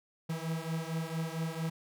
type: beating tone pair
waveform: 45% pulse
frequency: 160.5 / 164.9 Hz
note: E3 / E3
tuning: -46 / +1 cents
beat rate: 4.4 Hz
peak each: -36 / -37 dBFS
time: 0.29-1.7 s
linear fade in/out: 10 ms
effects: none